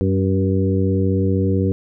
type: harmonic tone with a mistuned harmonic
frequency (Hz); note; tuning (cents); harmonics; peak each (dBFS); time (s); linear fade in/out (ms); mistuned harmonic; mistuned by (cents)
95.7; G2; -41; 1 / 2 / 3 / 4 / 5; -18 / -21 / -23 / -24 / -25; 0.01-1.72; 0; 3; -23
effects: none